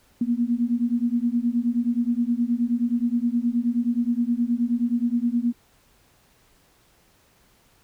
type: beating tone pair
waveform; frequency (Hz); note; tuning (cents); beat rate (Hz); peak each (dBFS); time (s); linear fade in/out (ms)
sine; 233.6 / 243.1; A#3 / B3; +4 / -27; 9.5; -23 / -23; 0.21-5.53; 5
effects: pink hiss -60 dBFS RMS until 7.83 s